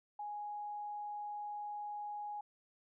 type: tone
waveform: sine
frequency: 830.6 Hz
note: G#5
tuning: in tune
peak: -40 dBFS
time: 0.19-2.41 s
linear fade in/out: 5 ms
effects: none